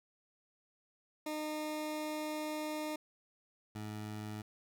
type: tone pair in turn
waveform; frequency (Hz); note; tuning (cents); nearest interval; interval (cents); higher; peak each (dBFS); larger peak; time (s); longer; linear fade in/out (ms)
20% pulse; 305.8 / 106.44; D#4 / G#2; -30 / +43; octave + tritone; 1827; first; -32 / -36; first; 1.26-2.96 / 3.75-4.42; first; 5
effects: none